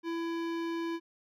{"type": "tone with hard clipping", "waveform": "sine", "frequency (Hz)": 333.8, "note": "E4", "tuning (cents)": 22, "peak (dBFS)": -34, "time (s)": [0.03, 1], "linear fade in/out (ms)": 50, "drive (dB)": 18, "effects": []}